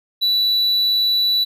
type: tone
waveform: triangle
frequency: 3951 Hz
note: B7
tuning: in tune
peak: -13 dBFS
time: 0.21-1.45 s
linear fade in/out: 20 ms
effects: none